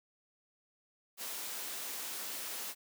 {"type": "high-pass noise", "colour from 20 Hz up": "white", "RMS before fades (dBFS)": -41, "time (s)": [1.17, 2.75], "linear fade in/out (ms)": 50, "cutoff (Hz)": 250, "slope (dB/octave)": 12, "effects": []}